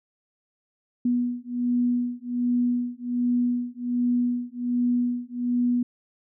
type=beating tone pair; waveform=sine; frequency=243.3 / 244.6 Hz; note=B3 / B3; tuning=-26 / -16 cents; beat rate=1.3 Hz; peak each=-25 dBFS; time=1.05-5.83 s; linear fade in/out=5 ms; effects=none